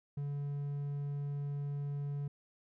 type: tone with hard clipping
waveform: triangle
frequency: 143 Hz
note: D3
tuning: 46 cents flat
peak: -36 dBFS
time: 0.17-2.28 s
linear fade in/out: 5 ms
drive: 6 dB
effects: none